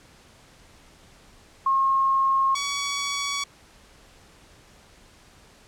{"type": "tone pair in turn", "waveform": ["sine", "10% pulse"], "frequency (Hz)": [1078, 1128.6], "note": ["C#6", "C#6"], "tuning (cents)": [-49, 31], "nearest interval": "minor second", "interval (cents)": 80, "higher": "second", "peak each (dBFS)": [-18, -17], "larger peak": "second", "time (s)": [[1.66, 2.55], [2.55, 3.44]], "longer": "neither", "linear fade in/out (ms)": 5, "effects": ["pink hiss -53 dBFS RMS until 5.67 s", "low-pass 9000 Hz 12 dB/octave"]}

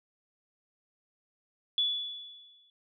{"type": "tone with exponential decay", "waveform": "sine", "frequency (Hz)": 3431, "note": "A7", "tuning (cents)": -44, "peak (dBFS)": -23, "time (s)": [1.78, 2.7], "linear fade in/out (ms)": 1, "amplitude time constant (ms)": 200, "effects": []}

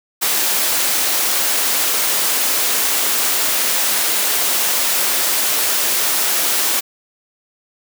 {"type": "high-pass noise", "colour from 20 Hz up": "white", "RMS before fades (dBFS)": -17, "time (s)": [0.21, 6.81], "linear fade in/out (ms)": 20, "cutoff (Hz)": 290, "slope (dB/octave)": 12, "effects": []}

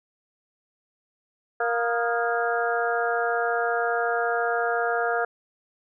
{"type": "harmonic tone with a mistuned harmonic", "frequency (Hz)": 234.5, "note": "A#3", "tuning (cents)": 11, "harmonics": [2, 3, 4, 5, 6, 7], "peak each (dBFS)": [-27, -26, -38, -33, -29, -31], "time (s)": [1.6, 5.25], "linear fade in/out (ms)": 5, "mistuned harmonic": 5, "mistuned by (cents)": 98, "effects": []}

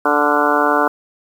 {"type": "harmonic tone with a mistuned harmonic", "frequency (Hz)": 146.83, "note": "D3", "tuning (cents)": 0, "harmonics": [2, 3, 4, 5, 6, 7, 8, 9, 10], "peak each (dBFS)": [-21, -21, -21, -21, -21, -21, -21, -21, -21], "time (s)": [0.05, 0.88], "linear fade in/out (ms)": 5, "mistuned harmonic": 9, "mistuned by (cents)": 51, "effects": ["7-bit"]}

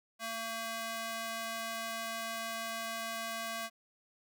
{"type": "tone with high-pass filter", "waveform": "square", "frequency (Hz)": 226.6, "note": "A#3", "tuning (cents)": -49, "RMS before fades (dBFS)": -39, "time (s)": [0.19, 3.7], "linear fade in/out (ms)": 50, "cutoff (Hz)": 800, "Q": 0.71, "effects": []}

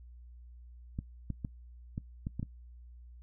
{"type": "clicks", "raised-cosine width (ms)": 5, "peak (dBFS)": -23, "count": 7, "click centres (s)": [0.989, 1.303, 1.448, 1.979, 2.269, 2.396, 2.429], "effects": ["noise-tail reverb RT60 0.1 s tail -20 dB re dry", "added 60 Hz sine -49 dBFS peak until 3.22 s"]}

